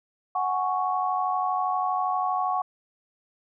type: chord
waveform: sine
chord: F# suspended second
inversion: none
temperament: just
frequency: 740 / 832.5 / 1110 Hz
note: F#5 / G#5 / C#6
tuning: 0 / +4 / +2 cents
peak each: -26 / -31 / -27 dBFS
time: 0.35-2.62 s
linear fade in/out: 5 ms
effects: none